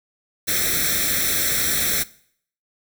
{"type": "noise with comb filter", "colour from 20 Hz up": "white", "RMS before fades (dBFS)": -21, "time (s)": [0.47, 2.04], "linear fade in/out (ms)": 20, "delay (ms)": 0.52, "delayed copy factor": 1, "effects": ["noise-tail reverb RT60 0.6 s tail -20 dB re dry"]}